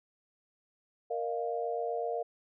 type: chord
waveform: sine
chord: Bb suspended fourth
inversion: none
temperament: equal with one note detuned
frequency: 466.2 / 610.5 / 698.5 Hz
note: Bb4 / Eb5 / F5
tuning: 0 / -33 / 0 cents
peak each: -34 / -38 / -35 dBFS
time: 1.1-2.23 s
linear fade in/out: 10 ms
effects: none